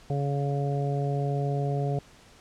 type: harmonic tone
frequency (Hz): 141.1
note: C#3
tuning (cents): +31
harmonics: 1 / 2 / 3 / 4 / 5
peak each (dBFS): -26 / -39 / -33 / -37 / -35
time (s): 0.1-1.99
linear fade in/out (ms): 2
effects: pink hiss -54 dBFS RMS until 2.4 s + low-pass 8000 Hz 12 dB/octave